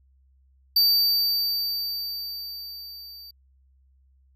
square tone with level ramp, 4630 Hz, D8, 25 cents flat, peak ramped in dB -16 to -42 dBFS, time 0.76-3.31 s, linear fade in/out 5 ms, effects added 66 Hz sine -57 dBFS peak until 4.35 s

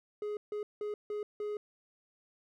triangle tone bursts at uneven times, 418.1 Hz, G#4, 12 cents sharp, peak -32 dBFS, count 5, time 0.22-0.37 / 0.52-0.63 / 0.81-0.94 / 1.1-1.23 / 1.4-1.57 s, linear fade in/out 2 ms, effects none

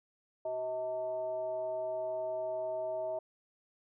sine tone with frequency modulation, 638 Hz, D#5, 43 cents sharp, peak -33 dBFS, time 0.45-3.19 s, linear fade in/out 5 ms, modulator 261 Hz, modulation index 0.49, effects none

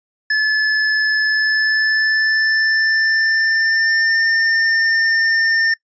square tone with pitch glide, 1727 to 1807.6 Hz, A6 to A6, -33 to +46 cents, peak -14 dBFS, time 0.3-5.74 s, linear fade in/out 5 ms, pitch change +79 cents, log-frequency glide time 1.26-4.23 s, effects noise-tail reverb RT60 0.1 s tail -24 dB re dry + resampled to 16000 Hz

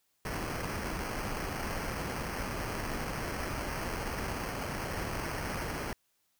pink noise with sample-and-hold, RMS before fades -36 dBFS, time 0.25-5.93 s, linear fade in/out 2 ms, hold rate 3675 Hz, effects white hiss -75 dBFS RMS until 6.39 s

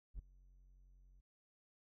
triangle tone with ADSR envelope, 45.56 Hz, F#1, 26 cents flat, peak -38 dBFS, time 0.14-1.21 s, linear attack 50 ms, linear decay 9 ms, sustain -22 dB, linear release 12 ms, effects none

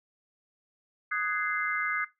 sine chord, Ab dominant seventh, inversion second, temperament just, 1245.9 / 1495.1 / 1661.2 / 2077 Hz, Eb6 / Gb6 / Ab6 / C7, +2 / +18 / 0 / -13 cents, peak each -33 dBFS, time 1.11-2.05 s, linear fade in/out 10 ms, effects noise-tail reverb RT60 0.2 s tail -17 dB re dry

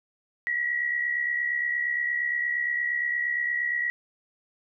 sine tone pair together, 1918.4 / 1987 Hz, A#6 / B6, +49 / +10 cents, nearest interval minor second, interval 61 cents, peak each -25 / -33 dBFS, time 0.47-3.9 s, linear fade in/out 0 ms, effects none

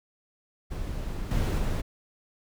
brown noise with level steps, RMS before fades -33 / -25 / -27 dBFS, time 0.7-1.82 s, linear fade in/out 20 ms, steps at 1.31 / 1.58 s, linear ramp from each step 2 ms, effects none

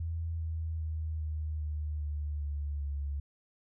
sine tone with pitch steps, 82.41 / 80.67 / 78.96 / 77.29 / 75.66 / 74.06 / 72.49 / 70.96 Hz, E2 / E2 / D#2 / D#2 / D#2 / D2 / D2 / C#2, 0 / -37 / +26 / -11 / -48 / +15 / -22 / +41 cents, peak -32 dBFS, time 0-3.2 s, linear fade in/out 5 ms, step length 400 ms, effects none

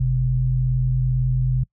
sine tone pair together, 45.83 / 128 Hz, F#1 / C3, -16 / -38 cents, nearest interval octave + tritone, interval 1778 cents, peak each -23 / -18 dBFS, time 0-1.64 s, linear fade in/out 10 ms, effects noise-tail reverb RT60 0.1 s tail -24 dB re dry

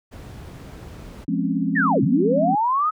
brown noise, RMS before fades -34 dBFS, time 0.11-1.25 s, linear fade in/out 20 ms
sine chord, Db major seventh, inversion first, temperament just, 173.24 / 207.9 / 259.9 / 277.2 Hz, F3 / Ab3 / C4 / Db4, -14 / +2 / -11 / 0 cents, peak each -25 dBFS, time 1.28-2.55 s, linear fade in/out 5 ms
sine linear two-way sweep, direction down then up, 1927 to 117.8 to 1292 Hz, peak -17 dBFS, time 1.75-2.91 s, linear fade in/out 20 ms, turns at 2.03 s
effects high-pass 60 Hz 12 dB/octave

